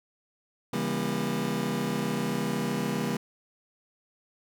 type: chord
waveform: 30% pulse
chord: C# diminished seventh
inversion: none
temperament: just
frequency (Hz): 138.59 / 166.31 / 199.57 / 239.5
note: C#3 / E3 / G3 / Bb3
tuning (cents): 0 / +16 / +31 / +47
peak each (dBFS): -33 / -32 / -29 / -29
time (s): 0.73-3.17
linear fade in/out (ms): 5
effects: none